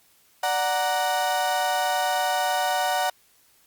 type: chord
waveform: 35% pulse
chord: D augmented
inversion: none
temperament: equal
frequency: 587.3 / 740 / 932.3 Hz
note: D5 / F#5 / A#5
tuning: 0 / 0 / 0 cents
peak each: -28 / -22 / -27 dBFS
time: 0.43-3.1 s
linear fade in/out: 5 ms
effects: white hiss -60 dBFS RMS until 3.66 s + Opus 48 kbps